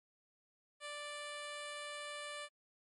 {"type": "tone", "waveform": "10% pulse", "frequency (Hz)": 587.3, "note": "D5", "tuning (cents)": 0, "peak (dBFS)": -35, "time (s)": [0.8, 2.49], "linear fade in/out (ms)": 50, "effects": ["MP3 48 kbps"]}